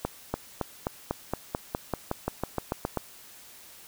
accelerating click train, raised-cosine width 1 ms, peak -13 dBFS, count 16, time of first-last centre 0.05-2.973 s, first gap 290 ms, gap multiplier 0.94, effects white hiss -50 dBFS RMS until 3.87 s

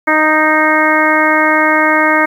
harmonic tone with a mistuned harmonic, 309.6 Hz, D#4, 9 cents flat, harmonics 1 / 2 / 3 / 4 / 5 / 6 / 7, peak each -16 / -16 / -16 / -16 / -16 / -16 / -16 dBFS, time 0.07-2.26 s, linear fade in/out 10 ms, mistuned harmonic 5, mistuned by +17 cents, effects 7-bit

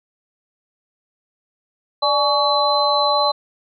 sine tone cluster, 589 / 846 / 1129 / 4049 Hz, D5 / G#5 / C#6 / B7, +5 / +32 / +31 / +42 cents, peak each -20 dBFS, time 2.02-3.32 s, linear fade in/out 10 ms, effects none

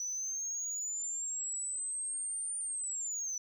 sine linear two-way sweep, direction up then down, 5920 to 9070 to 5920 Hz, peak -33 dBFS, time 0-3.38 s, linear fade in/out 2 ms, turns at 2.58 s, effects tanh soft clip ceiling -32 dBFS

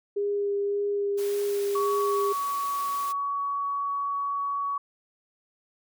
sine tone with vibrato, 404.9 Hz, G#4, 44 cents flat, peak -24 dBFS, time 0.16-2.33 s, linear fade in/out 10 ms, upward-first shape sine, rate 1.8 Hz, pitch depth 10 cents each way
white high-pass noise, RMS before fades -41 dBFS, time 1.17-3.13 s, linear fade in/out 20 ms, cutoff 180 Hz, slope 48 dB/octave
sine tone, 1126 Hz, C#6, 27 cents sharp, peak -26 dBFS, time 1.75-4.78 s, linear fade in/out 5 ms
effects none

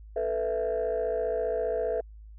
sine chord, A suspended second, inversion none, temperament just, 440 / 495 / 660 Hz, A4 / B4 / E5, 0 / +4 / +2 cents, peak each -29 dBFS, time 0.16-2.01 s, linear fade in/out 5 ms, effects tanh soft clip ceiling -21 dBFS + added 53 Hz sine -44 dBFS peak until 2.38 s

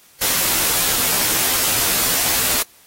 white noise with comb filter, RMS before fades -18 dBFS, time 0.21-2.63 s, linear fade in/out 10 ms, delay 14 ms, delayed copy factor -0.8, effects white hiss -50 dBFS RMS until 2.86 s + AAC 48 kbps

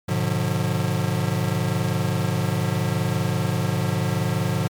square chord, G# diminished seventh, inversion none, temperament just, 103.83 / 124.59 / 149.51 / 179.41 Hz, G#2 / B2 / D3 / F3, 0 / +16 / +31 / +47 cents, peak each -27 dBFS, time 0.08-4.68 s, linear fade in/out 10 ms, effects MP3 96 kbps

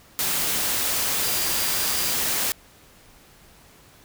sine tone in noise, 4774 Hz, D8, 28 cents sharp, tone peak -33 dBFS, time 1.23-2.14 s, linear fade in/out 0 ms, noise white, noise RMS -24 dBFS, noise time 0.19-2.52 s, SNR -12 dB, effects pink hiss -52 dBFS RMS until 4.04 s

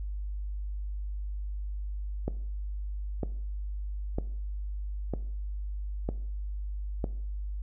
click train, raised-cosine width 2 ms, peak -17 dBFS, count 6, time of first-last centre 2.28-7.042 s, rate 1.05 Hz, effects noise-tail reverb RT60 0.6 s tail -17 dB re dry + added 50 Hz sine -32 dBFS peak until 7.62 s

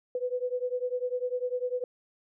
sine beating tone pair, 493.9 / 503.9 Hz, B4 / B4, 0 / +35 cents, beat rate 10 Hz, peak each -31 / -32 dBFS, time 0.15-1.84 s, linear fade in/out 2 ms, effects none

